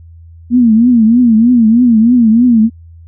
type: tone with vibrato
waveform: sine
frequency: 233.1 Hz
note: A#3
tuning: in tune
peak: -4 dBFS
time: 0.5-2.7 s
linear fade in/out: 50 ms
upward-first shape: triangle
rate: 3.2 Hz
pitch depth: 150 cents each way
effects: added 83 Hz sine -33 dBFS peak until 3.07 s